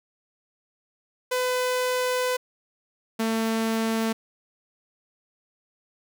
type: tone pair in turn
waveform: sawtooth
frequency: 503 / 224.1 Hz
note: B4 / A3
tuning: +32 / +32 cents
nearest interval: octave + major second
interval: 1400 cents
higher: first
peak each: -19 dBFS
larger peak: neither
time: 1.31-2.37 / 3.19-4.13 s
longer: first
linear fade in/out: 10 ms
effects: none